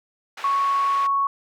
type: band-pass noise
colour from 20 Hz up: white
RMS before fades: -37 dBFS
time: 0.37-1.07 s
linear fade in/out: 5 ms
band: 710 to 2200 Hz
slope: 12 dB/octave
type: tone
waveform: sine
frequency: 1108.7 Hz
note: C#6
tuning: in tune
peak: -18 dBFS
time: 0.44-1.27 s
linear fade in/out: 2 ms
effects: none